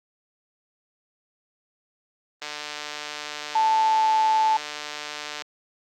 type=click train; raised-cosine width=0.2 ms; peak=-15 dBFS; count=448; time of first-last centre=2.42-5.42 s; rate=149 Hz
type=tone with pitch glide; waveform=sine; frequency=880 to 874.9 Hz; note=A5 to A5; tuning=0 to -10 cents; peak=-17 dBFS; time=3.55-4.57 s; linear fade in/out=5 ms; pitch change=-10 cents; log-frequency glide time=3.76-4.1 s
effects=high-pass 400 Hz 12 dB/octave + Opus 32 kbps